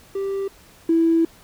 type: tone pair in turn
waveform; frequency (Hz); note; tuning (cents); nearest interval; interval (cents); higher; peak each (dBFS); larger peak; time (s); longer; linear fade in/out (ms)
triangle; 392 / 329.6; G4 / E4; 0 / 0; minor third; 300; first; -20 / -10; second; 0.15-0.48 / 0.89-1.25; second; 5
effects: tanh soft clip ceiling -12 dBFS + pink hiss -50 dBFS RMS until 1.43 s